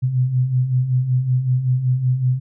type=beating tone pair; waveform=sine; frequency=123.47 / 128.77 Hz; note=B2 / C3; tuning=0 / -27 cents; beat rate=5.3 Hz; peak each=-23 / -16 dBFS; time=0.02-2.4 s; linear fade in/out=20 ms; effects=none